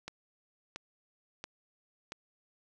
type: click train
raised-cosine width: 0.2 ms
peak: -23 dBFS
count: 4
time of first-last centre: 0.08-2.121 s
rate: 1.47 Hz
effects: none